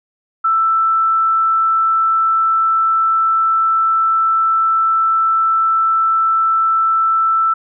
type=tone; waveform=sine; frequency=1326 Hz; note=E6; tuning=10 cents sharp; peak=-11 dBFS; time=0.44-7.54 s; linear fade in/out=10 ms; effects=none